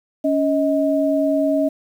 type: tone pair together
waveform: sine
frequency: 280.4 / 630 Hz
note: C#4 / D#5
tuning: +20 / +21 cents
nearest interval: octave + major second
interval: 1401 cents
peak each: -18 dBFS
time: 0.24-1.69 s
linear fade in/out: 10 ms
effects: 8-bit